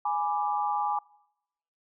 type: chord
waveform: sine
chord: G# diminished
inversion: none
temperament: equal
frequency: 830.6 / 987.8 / 1174.7 Hz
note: G#5 / B5 / D6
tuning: 0 / 0 / 0 cents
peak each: -27 / -33 / -32 dBFS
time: 0.05-0.99 s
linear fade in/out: 5 ms
effects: noise-tail reverb RT60 0.9 s tail -25 dB re dry